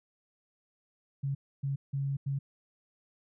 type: tone bursts at uneven times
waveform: sine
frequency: 138.3 Hz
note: C#3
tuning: 4 cents flat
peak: -29 dBFS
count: 4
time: 1.23-1.35 / 1.63-1.76 / 1.93-2.17 / 2.26-2.39 s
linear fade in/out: 10 ms
effects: none